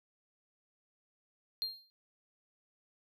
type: tone with exponential decay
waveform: triangle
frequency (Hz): 4199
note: C8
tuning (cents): +5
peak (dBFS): -29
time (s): 1.62-1.9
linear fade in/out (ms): 0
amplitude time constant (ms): 59
effects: none